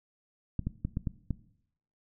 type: clicks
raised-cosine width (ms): 5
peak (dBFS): -18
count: 6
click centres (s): 0.593 / 0.67 / 0.85 / 0.971 / 1.072 / 1.307
effects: noise-tail reverb RT60 0.7 s tail -18 dB re dry